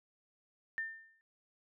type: tone with exponential decay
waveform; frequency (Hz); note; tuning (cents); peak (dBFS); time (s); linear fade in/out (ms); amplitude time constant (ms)
sine; 1800; A6; +39; -32; 0.78-1.21; 0; 92
effects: none